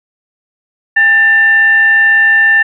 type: tone with frequency modulation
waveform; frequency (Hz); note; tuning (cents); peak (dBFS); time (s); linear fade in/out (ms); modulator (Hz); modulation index
sine; 1781; A6; +21; -5; 0.96-2.63; 10; 972; 0.25
effects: none